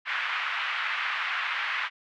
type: band-pass noise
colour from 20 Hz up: pink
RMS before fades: -30 dBFS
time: 0.05-1.9 s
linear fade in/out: 50 ms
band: 1200 to 2800 Hz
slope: 24 dB/octave
effects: none